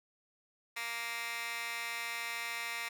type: tone with high-pass filter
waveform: 15% pulse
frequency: 233.1 Hz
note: A#3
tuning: in tune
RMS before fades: -39 dBFS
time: 0.76-2.89 s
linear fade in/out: 10 ms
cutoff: 1700 Hz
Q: 2.4
effects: none